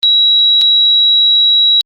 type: tone with dropouts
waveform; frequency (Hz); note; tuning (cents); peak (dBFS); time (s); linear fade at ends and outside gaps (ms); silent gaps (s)
sine; 3878; B7; -32; -6; 0.03-1.81; 0; 0.613-0.617
effects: Opus 32 kbps

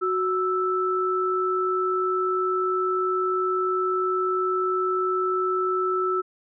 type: tone pair together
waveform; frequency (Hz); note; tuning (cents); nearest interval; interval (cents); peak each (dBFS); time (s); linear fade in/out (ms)
sine; 370 / 1318.5; F#4 / E6; 0 / 0; octave + minor seventh; 2200; -24; 0.01-6.22; 20
effects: none

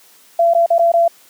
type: tone with dropouts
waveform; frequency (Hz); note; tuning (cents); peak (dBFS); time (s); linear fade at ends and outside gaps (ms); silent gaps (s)
sine; 678; E5; +49; -9; 0.39-1.08; 5; 0.537-0.548 / 0.662-0.703 / 0.783-0.792 / 0.919-0.937
effects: white hiss -48 dBFS RMS until 1.29 s + high-pass 200 Hz 12 dB/octave

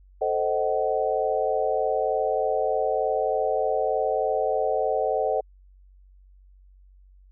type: chord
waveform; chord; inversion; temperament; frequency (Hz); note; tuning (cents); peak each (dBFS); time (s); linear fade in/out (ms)
sine; A diminished seventh; none; equal with one note detuned; 440 / 523.3 / 622.3 / 754.7; A4 / C5 / Eb5 / Gb5; 0 / 0 / 0 / +34; -27; 0.21-5.41; 10
effects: added 47 Hz sine -50 dBFS peak until 7.31 s

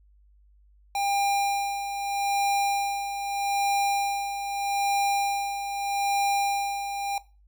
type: tone with tremolo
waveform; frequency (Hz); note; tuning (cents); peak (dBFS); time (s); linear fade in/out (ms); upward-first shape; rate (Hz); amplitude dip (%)
square; 800; G5; +35; -23; 0.95-7.18; 2; sine; 0.8; 60
effects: noise-tail reverb RT60 0.3 s tail -18 dB re dry + added 50 Hz sine -55 dBFS peak until 7.47 s

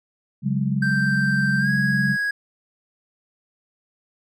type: chord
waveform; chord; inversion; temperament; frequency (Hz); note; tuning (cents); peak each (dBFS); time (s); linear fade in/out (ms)
sine; C# suspended fourth; none; equal with one note detuned; 138.59 / 185 / 204.6; C#3 / F#3 / G#3; 0 / 0 / -26; -23 / -25 / -24; 0.42-2.17; 50
type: tone with pitch glide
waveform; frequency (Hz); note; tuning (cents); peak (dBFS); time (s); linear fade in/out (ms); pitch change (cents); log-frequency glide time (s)
triangle; 1568 to 1655.5; G6 to G#6; 0 to -6; -19; 0.82-2.31; 5; +94; 1.59-1.7
effects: none

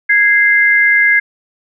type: tone pair together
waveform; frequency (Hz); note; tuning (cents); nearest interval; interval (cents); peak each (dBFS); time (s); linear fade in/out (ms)
sine; 1654 / 2084; G#6 / C7; -8 / -7; major third; 401; -10; 0.09-1.2; 10
effects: none

